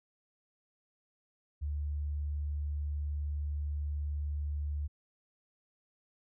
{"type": "tone", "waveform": "sine", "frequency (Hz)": 73.42, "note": "D2", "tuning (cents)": 0, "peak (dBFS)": -32, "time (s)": [1.61, 4.88], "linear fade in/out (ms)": 20, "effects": []}